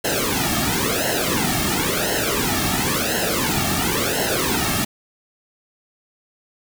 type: noise with flanger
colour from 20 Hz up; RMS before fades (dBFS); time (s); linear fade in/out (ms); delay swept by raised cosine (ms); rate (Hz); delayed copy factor
pink; -21; 0.04-4.85; 10; 0.84 to 2.04; 0.96; -0.95
effects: none